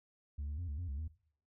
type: tone with pitch steps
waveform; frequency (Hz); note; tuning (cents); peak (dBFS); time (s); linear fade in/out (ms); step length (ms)
sine; 72.2 / 73.7 / 87.7 / 72.4 / 88.1 / 69 / 78.7; D2 / D2 / F2 / D2 / F2 / C#2 / D#2; -29 / +7 / +8 / -24 / +16 / -7 / +20; -35; 0.38-1.08; 10; 100
effects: noise-tail reverb RT60 0.5 s tail -18 dB re dry + tanh soft clip ceiling -36 dBFS